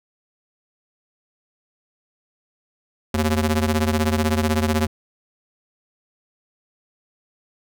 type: ring-modulated tone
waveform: sawtooth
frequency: 155.56 Hz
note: D#3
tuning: in tune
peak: -11 dBFS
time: 3.14-4.87 s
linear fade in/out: 5 ms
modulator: 69.8 Hz
effects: none